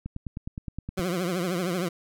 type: click train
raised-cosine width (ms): 5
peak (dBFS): -21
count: 10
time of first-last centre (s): 0.06-0.994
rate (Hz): 9.64
type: tone with vibrato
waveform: 20% pulse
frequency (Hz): 178.6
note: F3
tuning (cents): +39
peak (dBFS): -21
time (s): 0.97-1.89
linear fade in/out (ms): 10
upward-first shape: triangle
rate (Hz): 13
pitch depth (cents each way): 140
effects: none